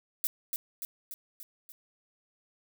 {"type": "noise with echo", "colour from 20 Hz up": "violet", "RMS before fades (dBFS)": -29, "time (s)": [0.24, 0.27], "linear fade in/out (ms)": 0, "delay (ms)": 290, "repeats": 5, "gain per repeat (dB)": -4, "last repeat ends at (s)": 1.72, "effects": []}